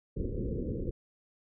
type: low-pass noise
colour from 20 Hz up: pink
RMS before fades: -34 dBFS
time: 0.16-0.91 s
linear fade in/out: 10 ms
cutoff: 520 Hz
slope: 96 dB/octave
effects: none